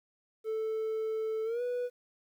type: tone with pitch glide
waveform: triangle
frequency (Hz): 440 to 491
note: A4 to B4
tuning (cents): 0 to -10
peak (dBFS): -28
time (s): 0.44-1.9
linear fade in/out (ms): 50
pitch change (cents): +190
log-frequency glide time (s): 1.44-1.62
effects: tanh soft clip ceiling -24 dBFS + 11-bit